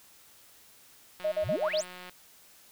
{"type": "click train", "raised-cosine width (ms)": 0.3, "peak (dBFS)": -29, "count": 163, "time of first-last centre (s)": [1.2, 2.095], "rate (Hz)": 181}
{"type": "tone bursts", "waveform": "sine", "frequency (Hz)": 620, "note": "D#5", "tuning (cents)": -6, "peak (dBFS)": -25, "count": 5, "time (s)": [1.24, 1.812], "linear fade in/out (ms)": 10, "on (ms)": 80, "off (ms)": 43}
{"type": "exponential sweep", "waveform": "sine", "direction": "up", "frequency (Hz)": [61.74, 10548], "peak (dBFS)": -32, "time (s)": [1.42, 1.85], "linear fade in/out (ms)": 50}
{"effects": ["white hiss -57 dBFS RMS until 2.71 s"]}